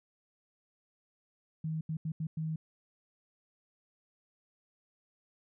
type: tone bursts at uneven times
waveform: sine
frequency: 158.5 Hz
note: D#3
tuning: 32 cents sharp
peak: -32 dBFS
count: 5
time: 1.64-1.81 / 1.89-1.97 / 2.05-2.12 / 2.2-2.27 / 2.37-2.56 s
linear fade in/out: 5 ms
effects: none